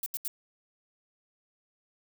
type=noise bursts; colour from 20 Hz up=violet; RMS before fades=-33 dBFS; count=3; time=0.03-0.28 s; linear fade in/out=2 ms; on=32 ms; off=77 ms; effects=none